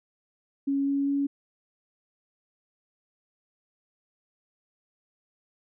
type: tone with pitch steps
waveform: sine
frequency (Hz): 277.2 / 279 / 280.7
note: C#4 / C#4 / C#4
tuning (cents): 0 / +11 / +22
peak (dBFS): -23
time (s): 0.67-1.27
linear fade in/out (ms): 10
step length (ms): 200
effects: none